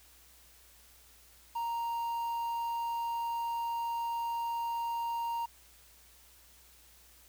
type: tone with quantisation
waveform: triangle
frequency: 932.3 Hz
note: A#5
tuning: in tune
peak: -30 dBFS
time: 1.55-5.46 s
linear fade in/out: 10 ms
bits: 9
effects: added 60 Hz sine -64 dBFS peak until 7.28 s + white hiss -60 dBFS RMS until 7.28 s